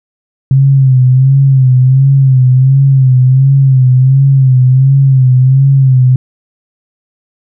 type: tone with vibrato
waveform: sine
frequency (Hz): 132.2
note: C3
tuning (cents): +18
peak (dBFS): -3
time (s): 0.51-6.16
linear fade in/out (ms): 2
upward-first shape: sine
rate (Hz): 1.4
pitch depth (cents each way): 68
effects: none